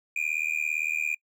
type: tone with amplitude modulation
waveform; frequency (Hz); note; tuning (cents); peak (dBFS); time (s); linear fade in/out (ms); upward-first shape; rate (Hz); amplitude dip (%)
triangle; 2424; D#7; -46; -20; 0.16-1.15; 5; sine; 77.7; 100
effects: noise-tail reverb RT60 0.1 s tail -25 dB re dry